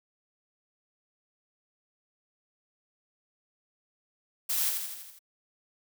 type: noise with echo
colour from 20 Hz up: blue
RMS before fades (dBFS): -29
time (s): 4.49-4.7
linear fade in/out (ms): 10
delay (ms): 82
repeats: 6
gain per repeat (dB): -4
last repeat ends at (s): 5.192
effects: none